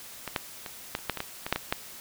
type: clicks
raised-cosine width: 0.3 ms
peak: -17 / -10 / -20 / -12 / -30 / -10 / -17 / -14 / -16 / -7 / -12 / -9 dBFS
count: 12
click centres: 0.277 / 0.362 / 0.662 / 0.951 / 0.989 / 1.097 / 1.173 / 1.204 / 1.465 / 1.526 / 1.56 / 1.725 s
effects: white hiss -45 dBFS RMS until 2 s